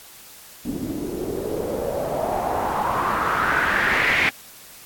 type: noise with low-pass filter sweep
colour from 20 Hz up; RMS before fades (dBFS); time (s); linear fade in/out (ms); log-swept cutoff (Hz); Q
white; -23; 0.65-4.29; 0; 260 to 2300; 4.3
effects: white hiss -44 dBFS RMS until 4.85 s + AAC 64 kbps